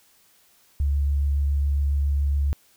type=tone with vibrato; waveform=sine; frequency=70.9 Hz; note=C#2; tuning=40 cents sharp; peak=-19 dBFS; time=0.8-2.53 s; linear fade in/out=0 ms; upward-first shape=sine; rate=7.2 Hz; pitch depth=11 cents each way; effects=white hiss -59 dBFS RMS until 2.76 s